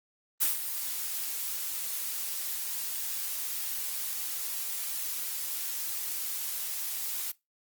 blue noise with ADSR envelope, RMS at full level -24 dBFS, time 0.4-7.32 s, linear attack 22 ms, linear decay 140 ms, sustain -10 dB, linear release 13 ms, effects noise-tail reverb RT60 0.2 s tail -21 dB re dry + Opus 32 kbps

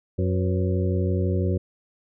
harmonic tone with a mistuned harmonic, 92 Hz, F#2, 9 cents flat, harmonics 1 / 2 / 3 / 4 / 5 / 6, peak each -22 / -28 / -33 / -29 / -33 / -35 dBFS, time 0.18-1.58 s, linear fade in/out 10 ms, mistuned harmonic 5, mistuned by +95 cents, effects none

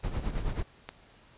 brown noise with tremolo, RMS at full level -29 dBFS, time 0.03-0.63 s, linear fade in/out 10 ms, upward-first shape sine, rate 9.3 Hz, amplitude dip 65%
click, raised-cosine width 0.3 ms, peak -22 dBFS, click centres 0.89 s
effects pink hiss -58 dBFS RMS until 1.37 s + resampled to 8000 Hz

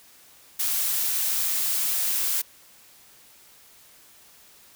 blue noise, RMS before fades -25 dBFS, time 0.59-2.42 s, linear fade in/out 10 ms, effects white hiss -53 dBFS RMS until 4.75 s

